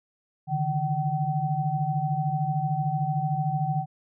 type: tone cluster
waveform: sine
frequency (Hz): 142.7 / 156 / 763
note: D3 / D#3 / G5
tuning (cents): -49 / +5 / -47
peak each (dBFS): -28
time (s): 0.47-3.86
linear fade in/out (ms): 50
effects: none